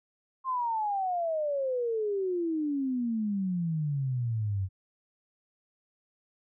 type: exponential sweep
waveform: sine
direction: down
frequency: 1067 to 92.5 Hz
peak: -27 dBFS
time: 0.44-4.69 s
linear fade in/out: 50 ms
effects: none